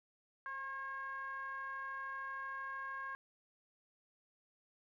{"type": "ring-modulated tone", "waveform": "triangle", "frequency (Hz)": 273.3, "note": "C#4", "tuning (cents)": -24, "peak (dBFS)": -36, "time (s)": [0.46, 3.15], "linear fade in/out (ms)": 0, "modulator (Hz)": 1350, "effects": []}